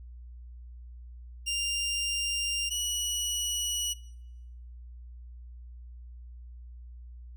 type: tone pair in turn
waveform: 20% pulse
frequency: 2794 / 2930 Hz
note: F7 / F#7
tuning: 0 / -18 cents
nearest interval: minor second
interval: 82 cents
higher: second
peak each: -24 / -24 dBFS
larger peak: neither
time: 1.46-2.7 / 2.7-3.94 s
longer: neither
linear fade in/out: 20 ms
effects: noise-tail reverb RT60 0.9 s tail -22 dB re dry + added 60 Hz sine -43 dBFS peak until 7.36 s